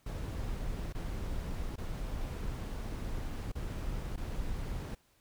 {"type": "noise with dropouts", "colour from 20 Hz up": "brown", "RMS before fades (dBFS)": -37, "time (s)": [0.06, 4.95], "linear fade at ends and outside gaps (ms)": 5, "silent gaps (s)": [[0.926, 0.948], [1.759, 1.78], [3.519, 3.552], [4.162, 4.175]], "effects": ["pink hiss -69 dBFS RMS until 5.2 s"]}